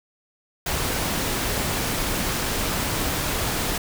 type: noise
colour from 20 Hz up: pink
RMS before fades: -25 dBFS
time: 0.66-3.78 s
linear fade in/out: 5 ms
effects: none